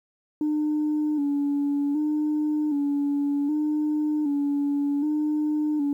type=tone with vibrato; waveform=sine; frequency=293.7 Hz; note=D4; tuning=in tune; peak=-20 dBFS; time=0.41-5.93 s; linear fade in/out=2 ms; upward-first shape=square; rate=0.65 Hz; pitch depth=49 cents each way; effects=tanh soft clip ceiling -19 dBFS + 10-bit